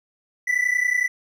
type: tone pair together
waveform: triangle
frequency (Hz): 1966 / 1996.9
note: B6 / B6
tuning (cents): -8 / +19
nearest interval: unison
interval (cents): 27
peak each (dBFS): -20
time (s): 0.47-1.08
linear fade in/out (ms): 10
effects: none